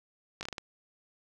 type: slowing click train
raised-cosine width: 0.2 ms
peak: -20 dBFS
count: 6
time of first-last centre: 0.41-0.582 s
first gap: 19 ms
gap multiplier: 1.3
effects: none